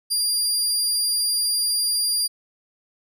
25% pulse tone, 4796 Hz, D8, 36 cents sharp, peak -15 dBFS, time 0.1-2.28 s, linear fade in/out 20 ms, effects none

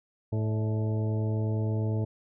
harmonic tone with a mistuned harmonic, 108.7 Hz, A2, 21 cents flat, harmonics 1 / 2 / 3 / 4 / 5 / 6 / 8, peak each -26 / -36 / -38 / -38 / -44 / -43 / -48 dBFS, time 0.32-2.05 s, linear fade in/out 10 ms, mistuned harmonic 5, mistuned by +57 cents, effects none

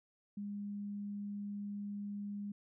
sine tone, 203.7 Hz, G#3, 33 cents flat, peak -39 dBFS, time 0.37-2.52 s, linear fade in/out 5 ms, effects none

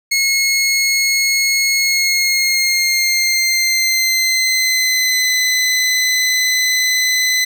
20% pulse tone with pitch glide, 2175 to 2018 Hz, C#7 to B6, -33 to +37 cents, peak -8 dBFS, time 0.11-7.45 s, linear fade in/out 10 ms, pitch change -130 cents, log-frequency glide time 1.77-5.33 s, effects none

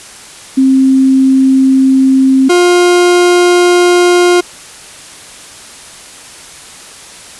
sine / 40% pulse tone pair in turn, 265.2 / 354 Hz, C4 / F4, +23 / +23 cents, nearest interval perfect fourth, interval 500 cents, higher second, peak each -4 dBFS, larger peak neither, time 0.57-2.49 / 2.49-4.41 s, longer neither, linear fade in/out 10 ms, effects white hiss -32 dBFS RMS until 7.39 s + resampled to 24000 Hz

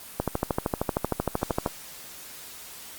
click train, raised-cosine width 1 ms, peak -9 dBFS, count 20, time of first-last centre 0.2-1.662 s, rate 13 Hz, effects white hiss -43 dBFS RMS until 2.98 s + Opus 24 kbps

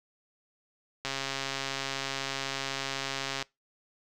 click train, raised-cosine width 0.2 ms, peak -15 dBFS, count 324, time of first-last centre 1.05-3.425 s, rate 136 Hz, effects noise-tail reverb RT60 0.2 s tail -23 dB re dry

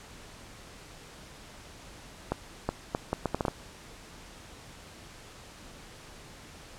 accelerating click train, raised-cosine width 1 ms, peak -13 dBFS, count 9, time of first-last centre 2.32-3.482 s, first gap 370 ms, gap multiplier 0.7, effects pink hiss -49 dBFS RMS until 6.78 s + low-pass 9000 Hz 12 dB/octave

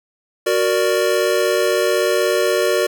square chord, Gb augmented, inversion none, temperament equal, 370 / 466.2 / 587.3 Hz, Gb4 / Bb4 / D5, 0 / 0 / 0 cents, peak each -20 dBFS, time 0.46-2.87 s, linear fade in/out 10 ms, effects none

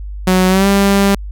sawtooth tone with pitch glide, 185 to 198.28 Hz, F#3 to G3, 0 to +20 cents, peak -5 dBFS, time 0.27-1.15 s, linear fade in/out 5 ms, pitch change +120 cents, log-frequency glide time 0.48-0.67 s, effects added 50 Hz sine -23 dBFS peak until 1.31 s

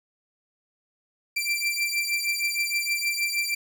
sawtooth beating tone pair, 2349 / 2355.4 Hz, D7 / D7, 0 / +4 cents, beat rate 6.4 Hz, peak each -24 dBFS, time 1.36-3.55 s, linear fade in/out 10 ms, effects none

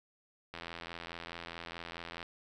click train, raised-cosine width 0.3 ms, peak -26 dBFS, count 144, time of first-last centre 0.54-2.228 s, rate 84.7 Hz, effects none

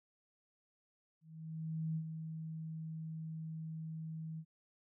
sine tone with ADSR envelope, 159.8 Hz, D#3, 47 cents sharp, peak -34 dBFS, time 1.21-4.45 s, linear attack 750 ms, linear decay 72 ms, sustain -7 dB, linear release 63 ms, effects none

